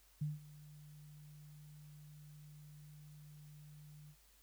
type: tone with ADSR envelope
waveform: sine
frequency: 150 Hz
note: D3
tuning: 37 cents sharp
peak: -34 dBFS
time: 0.21-4.16 s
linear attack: 9 ms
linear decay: 170 ms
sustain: -20 dB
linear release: 65 ms
effects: added 50 Hz sine -69 dBFS peak until 4.42 s + white hiss -69 dBFS RMS until 4.42 s